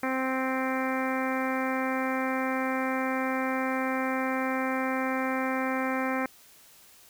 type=harmonic tone; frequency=261.6 Hz; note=C4; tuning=in tune; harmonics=1 / 2 / 3 / 4 / 5 / 6 / 7 / 8 / 9; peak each=-30 / -33 / -35 / -36 / -37 / -38 / -38 / -39 / -40 dBFS; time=0.03-6.26 s; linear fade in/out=2 ms; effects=white hiss -55 dBFS RMS until 7.09 s